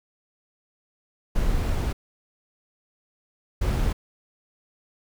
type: noise bursts at uneven times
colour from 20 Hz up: brown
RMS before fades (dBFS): -23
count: 2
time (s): 1.35-1.93 / 3.61-3.93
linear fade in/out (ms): 10
effects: none